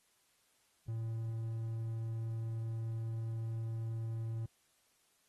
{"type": "tone with hard clipping", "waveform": "triangle", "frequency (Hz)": 113.1, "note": "A2", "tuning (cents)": 48, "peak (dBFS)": -37, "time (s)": [0.88, 4.46], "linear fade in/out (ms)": 5, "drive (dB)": 6, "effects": ["white hiss -73 dBFS RMS until 5.28 s", "AAC 32 kbps"]}